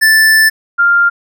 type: tone pair in turn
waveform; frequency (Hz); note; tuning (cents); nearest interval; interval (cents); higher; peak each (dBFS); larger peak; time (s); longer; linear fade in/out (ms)
square / sine; 1760 / 1396.9; A6 / F6; 0 / 0; major third; 400; first; -6; neither; 0.01-0.5 / 0.78-1.1; first; 20
effects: none